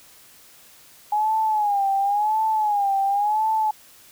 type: tone with vibrato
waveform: sine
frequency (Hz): 830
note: G#5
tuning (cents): -1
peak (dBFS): -18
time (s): 1.12-3.71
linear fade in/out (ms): 5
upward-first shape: sine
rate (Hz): 0.94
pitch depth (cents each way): 100
effects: white hiss -50 dBFS RMS until 4.11 s